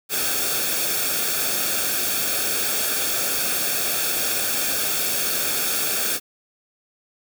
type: noise with comb filter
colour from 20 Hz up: white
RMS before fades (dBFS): -23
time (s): 0.09-6.2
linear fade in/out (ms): 50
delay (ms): 1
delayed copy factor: -0.65
effects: none